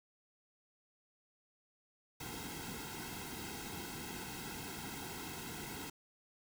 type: noise with comb filter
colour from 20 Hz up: pink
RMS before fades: -45 dBFS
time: 2.2-5.9 s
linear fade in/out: 5 ms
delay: 1.7 ms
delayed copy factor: -1
effects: none